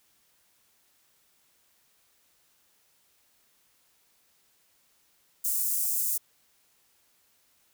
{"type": "high-pass noise", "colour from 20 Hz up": "white", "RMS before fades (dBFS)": -28, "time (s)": [5.44, 6.18], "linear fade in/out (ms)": 10, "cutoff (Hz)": 7400, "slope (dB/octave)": 24, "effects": ["white hiss -67 dBFS RMS until 7.73 s"]}